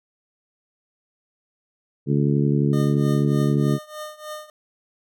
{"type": "harmonic tone", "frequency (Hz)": 71.5, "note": "D2", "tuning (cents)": -46, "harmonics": [2, 3, 4, 5, 6], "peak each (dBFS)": [-19, -23, -25, -27, -29], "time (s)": [2.06, 3.79], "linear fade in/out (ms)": 50}
{"type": "tone with tremolo", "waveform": "25% pulse", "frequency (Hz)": 609, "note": "D#5", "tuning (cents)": -37, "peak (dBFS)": -26, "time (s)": [2.73, 4.5], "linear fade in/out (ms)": 2, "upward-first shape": "triangle", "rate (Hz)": 3.3, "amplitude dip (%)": 90}
{"effects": []}